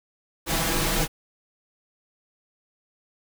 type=noise with comb filter; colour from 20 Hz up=pink; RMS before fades=-24 dBFS; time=0.46-1.08 s; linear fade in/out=50 ms; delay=6.1 ms; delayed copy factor=+0.85; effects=none